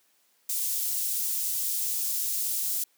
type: high-pass noise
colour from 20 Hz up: white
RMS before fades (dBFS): -29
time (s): 0.49-2.84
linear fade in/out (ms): 5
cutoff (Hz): 6500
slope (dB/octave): 12
effects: white hiss -67 dBFS RMS until 2.97 s + high-pass 200 Hz 12 dB/octave